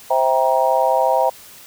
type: chord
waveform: sine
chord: C dominant seventh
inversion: none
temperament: just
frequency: 523.3 / 654.1 / 784.9 / 941.9 Hz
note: C5 / E5 / G5 / Bb5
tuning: 0 / -14 / +2 / +18 cents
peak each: -19 dBFS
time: 0.1-1.3 s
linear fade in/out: 10 ms
effects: white hiss -42 dBFS RMS until 1.66 s